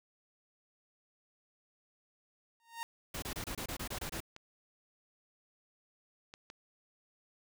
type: tone with exponential growth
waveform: sawtooth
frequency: 925 Hz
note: A#5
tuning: 14 cents flat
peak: -31 dBFS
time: 2.6-2.83 s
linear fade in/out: 0 ms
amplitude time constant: 48 ms
type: noise bursts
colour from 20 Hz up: pink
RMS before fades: -40 dBFS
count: 10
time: 3.14-4.204 s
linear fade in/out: 5 ms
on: 83 ms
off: 26 ms
type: clicks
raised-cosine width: 0.2 ms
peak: -31 dBFS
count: 3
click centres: 4.364 / 6.339 / 6.501 s
effects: none